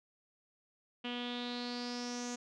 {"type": "tone with low-pass filter sweep", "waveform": "sawtooth", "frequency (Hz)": 243.3, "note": "B3", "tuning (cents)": -26, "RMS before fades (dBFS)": -40, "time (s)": [1.04, 2.36], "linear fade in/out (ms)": 10, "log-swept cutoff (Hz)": [3000, 6600], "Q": 6.5, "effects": []}